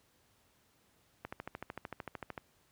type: click train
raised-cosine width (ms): 0.5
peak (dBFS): -25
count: 16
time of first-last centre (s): 1.25-2.378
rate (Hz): 13.3
effects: pink hiss -70 dBFS RMS until 2.71 s + high-pass 60 Hz 12 dB/octave